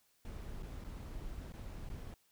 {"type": "noise with dropouts", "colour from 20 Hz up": "brown", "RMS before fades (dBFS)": -45, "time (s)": [0.25, 2.14], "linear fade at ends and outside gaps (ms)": 1, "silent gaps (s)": [[0.624, 0.631], [0.84, 0.847], [1.523, 1.537], [1.89, 1.9]], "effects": ["white hiss -73 dBFS RMS until 2.31 s"]}